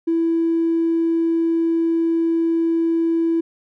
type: tone with tanh clipping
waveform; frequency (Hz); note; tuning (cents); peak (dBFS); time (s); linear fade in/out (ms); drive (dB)
triangle; 331; E4; +7; -15; 0.07-3.41; 10; 1
effects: none